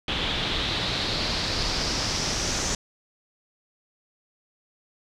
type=noise with low-pass filter sweep; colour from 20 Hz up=pink; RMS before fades=-27 dBFS; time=0.08-2.75 s; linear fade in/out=2 ms; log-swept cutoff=3300 to 6300 Hz; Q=4; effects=none